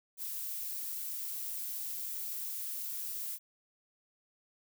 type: noise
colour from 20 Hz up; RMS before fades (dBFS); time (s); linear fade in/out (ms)
violet; -39; 0.17-3.39; 50
effects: none